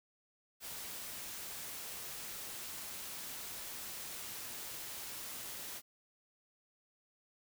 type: noise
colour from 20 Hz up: white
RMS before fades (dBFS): -45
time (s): 0.6-5.82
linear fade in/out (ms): 50
effects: none